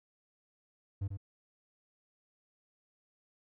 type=tone with echo; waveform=triangle; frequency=98 Hz; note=G2; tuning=in tune; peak=-30 dBFS; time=1.01-1.08 s; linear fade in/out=10 ms; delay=93 ms; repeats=1; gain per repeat=-5 dB; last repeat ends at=1.173 s; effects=none